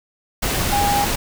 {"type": "tone in noise", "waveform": "sine", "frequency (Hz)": 813, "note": "G#5", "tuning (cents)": -37, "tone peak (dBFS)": -17, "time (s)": [0.72, 1.05], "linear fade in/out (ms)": 10, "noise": "pink", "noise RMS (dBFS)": -21, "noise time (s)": [0.42, 1.16], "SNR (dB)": 1, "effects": []}